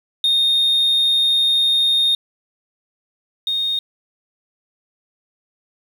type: tone pair in turn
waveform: sine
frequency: 3684 / 3700 Hz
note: A#7 / A#7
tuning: -21 / -14 cents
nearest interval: unison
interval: 7 cents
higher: second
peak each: -11 / -17 dBFS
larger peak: first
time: 0.24-2.15 / 3.47-3.79 s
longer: first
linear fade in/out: 2 ms
effects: tanh soft clip ceiling -12 dBFS + 7-bit